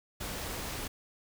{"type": "noise", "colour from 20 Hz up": "pink", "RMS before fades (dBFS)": -38, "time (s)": [0.2, 0.88], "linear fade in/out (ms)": 10, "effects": []}